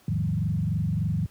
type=tone with frequency modulation; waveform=sine; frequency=130.81 Hz; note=C3; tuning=in tune; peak=-22 dBFS; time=0.08-1.26 s; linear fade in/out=2 ms; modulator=23.4 Hz; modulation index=2.2; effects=pink hiss -58 dBFS RMS until 1.3 s + high-pass 80 Hz 12 dB/octave